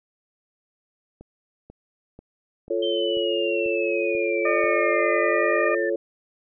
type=click train; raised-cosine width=2 ms; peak=-29 dBFS; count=8; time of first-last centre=1.21-4.641 s; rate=2.04 Hz
type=chord; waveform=sine; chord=F augmented; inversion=none; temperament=equal with one note detuned; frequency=347.6 / 440 / 554.4 Hz; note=F4 / A4 / C#5; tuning=-8 / 0 / 0 cents; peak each=-26 dBFS; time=2.7-5.96 s; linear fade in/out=5 ms
type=exponential sweep; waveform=sine; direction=down; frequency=3136 to 1760 Hz; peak=-28 dBFS; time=2.82-5.9 s; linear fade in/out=10 ms
type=harmonic tone; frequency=605 Hz; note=D#5; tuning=49 cents flat; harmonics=1 / 2 / 3 / 4; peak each=-24 / -27 / -29 / -30 dBFS; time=4.45-5.75 s; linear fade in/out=5 ms
effects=none